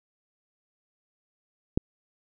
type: click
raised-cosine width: 3 ms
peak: -9 dBFS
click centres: 1.775 s
effects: none